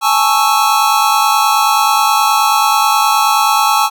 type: chord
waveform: square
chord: A major seventh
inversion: third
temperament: equal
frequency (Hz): 830.6 / 880 / 1108.7 / 1318.5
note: G#5 / A5 / C#6 / E6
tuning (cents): 0 / 0 / 0 / 0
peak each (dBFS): -16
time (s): 0.01-3.9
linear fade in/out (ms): 50
effects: none